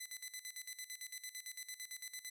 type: tone with tremolo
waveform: 10% pulse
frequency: 2011 Hz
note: B6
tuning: 31 cents sharp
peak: -35 dBFS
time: 0-2.3 s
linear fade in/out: 10 ms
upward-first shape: square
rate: 8.9 Hz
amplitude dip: 80%
effects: none